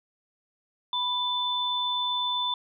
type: tone pair together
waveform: sine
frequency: 987.8 / 3520 Hz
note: B5 / A7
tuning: 0 / 0 cents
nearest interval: octave + minor seventh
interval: 2200 cents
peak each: -29 / -27 dBFS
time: 0.93-2.54 s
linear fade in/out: 2 ms
effects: none